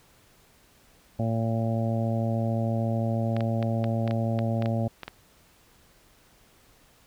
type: harmonic tone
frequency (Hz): 113.6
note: A#2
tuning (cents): -44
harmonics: 1 / 2 / 3 / 4 / 5 / 6 / 7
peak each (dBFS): -26 / -29 / -39 / -42 / -33 / -36 / -42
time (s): 1.19-4.88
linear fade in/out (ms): 5
type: clicks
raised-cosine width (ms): 0.3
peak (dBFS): -19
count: 11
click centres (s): 3.366 / 3.407 / 3.627 / 3.842 / 4.077 / 4.11 / 4.39 / 4.623 / 4.659 / 5.033 / 5.08
effects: pink hiss -59 dBFS RMS until 7.06 s